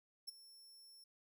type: tone with ADSR envelope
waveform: sawtooth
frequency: 5400 Hz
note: E8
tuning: 41 cents sharp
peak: -39 dBFS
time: 0.27-1.04 s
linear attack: 17 ms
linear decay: 15 ms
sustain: -17 dB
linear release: 4 ms
effects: none